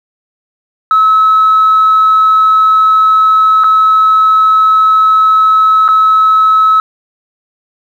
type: tone with dropouts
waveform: sine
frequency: 1293 Hz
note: E6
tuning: 34 cents flat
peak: -3 dBFS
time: 0.91-6.8 s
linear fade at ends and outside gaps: 1 ms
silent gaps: 3.637-3.642 / 5.88-5.887 s
effects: tanh soft clip ceiling -1 dBFS + 7-bit